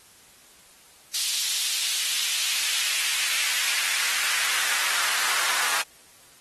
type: noise with high-pass filter sweep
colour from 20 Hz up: pink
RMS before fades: -26 dBFS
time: 1.14-5.82 s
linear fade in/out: 5 ms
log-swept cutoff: 4000 to 1200 Hz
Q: 1.4
effects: white hiss -53 dBFS RMS until 6.4 s + AAC 32 kbps